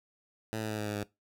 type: tone with pitch steps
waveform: 10% pulse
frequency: 110.4 / 108.88 / 107.38 / 105.9 / 104.44 / 103.01 Hz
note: A2 / A2 / A2 / G#2 / G#2 / G#2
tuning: +6 / -18 / -42 / +34 / +10 / -14 cents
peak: -25 dBFS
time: 0.53-1.034 s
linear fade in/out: 0 ms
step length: 84 ms
effects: noise-tail reverb RT60 0.2 s tail -20 dB re dry